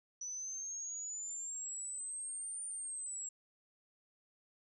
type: exponential two-way sweep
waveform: sine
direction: up then down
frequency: 5920 to 9090 to 7560 Hz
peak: -40 dBFS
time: 0.21-3.29 s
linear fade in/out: 5 ms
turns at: 2.65 s
effects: none